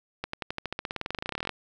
accelerating click train, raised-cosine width 0.3 ms, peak -15 dBFS, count 27, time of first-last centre 0.24-1.493 s, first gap 94 ms, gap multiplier 0.94, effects none

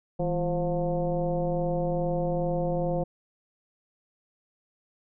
sine tone with frequency modulation, 344.8 Hz, F4, 22 cents flat, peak -24 dBFS, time 0.19-3.04 s, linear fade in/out 10 ms, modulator 183 Hz, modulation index 1.8, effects none

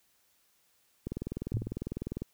click train, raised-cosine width 3 ms, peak -22 dBFS, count 24, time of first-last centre 1.07-2.22 s, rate 20 Hz
sine tone with exponential decay, 111.4 Hz, A2, 22 cents sharp, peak -25 dBFS, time 1.54-1.75 s, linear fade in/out 0 ms, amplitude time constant 45 ms
effects white hiss -70 dBFS RMS until 2.33 s

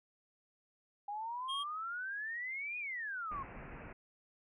sine exponential two-way sweep, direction up then down, 805 to 2489 to 1054 Hz, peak -38 dBFS, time 1.08-3.43 s, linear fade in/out 5 ms, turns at 2.78 s
triangle tone, 3229 Hz, G#7, 49 cents flat, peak -36 dBFS, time 1.48-1.64 s, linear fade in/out 20 ms
pink low-pass noise, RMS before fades -49 dBFS, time 3.31-3.93 s, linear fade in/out 5 ms, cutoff 2600 Hz, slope 96 dB/octave
effects none

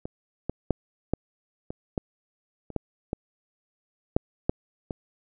clicks, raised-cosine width 2 ms, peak -20 / -14 / -8 / -10 / -20 / -13 / -26 / -13 / -14 / -6 / -8 / -18 dBFS, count 12, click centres 0.055 / 0.496 / 0.707 / 1.136 / 1.705 / 1.978 / 2.703 / 2.763 / 3.131 / 4.165 / 4.495 / 4.908 s, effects none

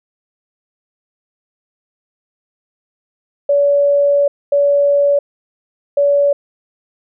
sine tone bursts at uneven times, 570 Hz, C#5, 48 cents sharp, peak -9 dBFS, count 3, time 3.49-4.28 / 4.52-5.19 / 5.97-6.33 s, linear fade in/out 5 ms, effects none

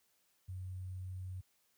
sine tone with sample-and-hold, 92.5 Hz, F#2, in tune, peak -40 dBFS, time 0.48-1.41 s, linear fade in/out 10 ms, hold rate 8820 Hz, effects white hiss -75 dBFS RMS until 1.77 s + high-pass 60 Hz 12 dB/octave

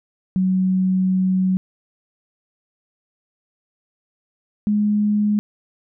sine tone pair in turn, 186.8 / 208.7 Hz, F#3 / G#3, +17 / +9 cents, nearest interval major second, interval 192 cents, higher second, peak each -15 dBFS, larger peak neither, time 0.36-1.57 / 4.67-5.39 s, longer first, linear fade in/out 0 ms, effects none

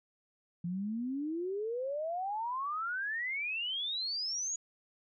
sine exponential sweep, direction up, 168.5 to 6850 Hz, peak -33 dBFS, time 0.64-4.56 s, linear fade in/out 5 ms, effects none

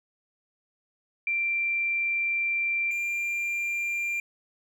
sine / triangle tone pair in turn, 2359 / 2382 Hz, D7 / D7, +7 / +24 cents, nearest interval unison, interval 17 cents, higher second, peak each -24 / -25 dBFS, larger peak first, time 1.27-2.91 / 2.91-4.2 s, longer first, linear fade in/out 2 ms, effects none

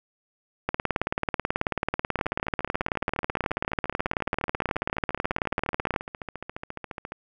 two click trains, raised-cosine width 0.5 ms, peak -9 / -19 dBFS, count 98 / 72, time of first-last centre 0.69-5.962 / 2.19-7.121 s, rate 18.4 / 14.4 Hz, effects none

